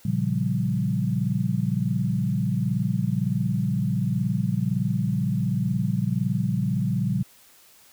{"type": "chord", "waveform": "sine", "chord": "G half-diminished seventh", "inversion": "first", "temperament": "equal", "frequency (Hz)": [116.54, 138.59, 174.61, 196], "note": ["Bb2", "Db3", "F3", "G3"], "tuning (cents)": [0, 0, 0, 0], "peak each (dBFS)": -27, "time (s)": [0.05, 7.23], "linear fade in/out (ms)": 5, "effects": ["white hiss -54 dBFS RMS until 7.92 s"]}